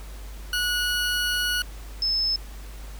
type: tone pair in turn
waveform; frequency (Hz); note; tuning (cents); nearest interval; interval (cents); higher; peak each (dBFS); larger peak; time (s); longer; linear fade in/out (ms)
20% pulse / sine; 1462 / 5227; F#6 / E8; -21 / -16; octave + minor seventh; 2205; second; -18 / -21; first; 0.53-1.62 / 2.02-2.36; first; 2
effects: added 50 Hz sine -36 dBFS peak until 2.99 s + pink hiss -47 dBFS RMS until 2.99 s